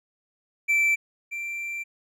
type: tone pair in turn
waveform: triangle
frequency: 2332 / 2354 Hz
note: D7 / D7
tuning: -13 / +3 cents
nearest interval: unison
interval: 16 cents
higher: second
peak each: -17 / -28 dBFS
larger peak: first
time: 0.68-0.96 / 1.31-1.84 s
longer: second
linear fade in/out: 20 ms
effects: none